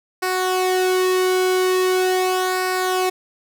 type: tone with flanger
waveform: sawtooth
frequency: 370 Hz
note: F#4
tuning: in tune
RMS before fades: -19 dBFS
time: 0.22-3.1 s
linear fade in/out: 10 ms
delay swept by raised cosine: 0.3 to 1.6 ms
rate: 0.41 Hz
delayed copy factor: -0.6
effects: none